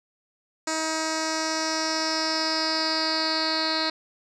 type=tone with low-pass filter sweep; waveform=10% pulse; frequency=317.8 Hz; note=D#4; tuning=37 cents sharp; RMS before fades=-26 dBFS; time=0.67-3.9 s; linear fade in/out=5 ms; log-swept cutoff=6800 to 4200 Hz; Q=6.8; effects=none